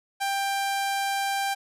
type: tone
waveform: sawtooth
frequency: 790 Hz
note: G5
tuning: 13 cents sharp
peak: -21 dBFS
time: 0.2-1.55 s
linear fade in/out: 20 ms
effects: resampled to 32000 Hz